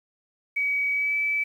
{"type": "tone with pitch glide", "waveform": "sine", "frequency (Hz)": [2269, 2305], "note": ["C#7", "D7"], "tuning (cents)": [40, -33], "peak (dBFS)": -22, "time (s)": [0.56, 1.44], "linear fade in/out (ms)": 10, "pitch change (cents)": 27, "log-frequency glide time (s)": [0.92, 1.16], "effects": ["9-bit"]}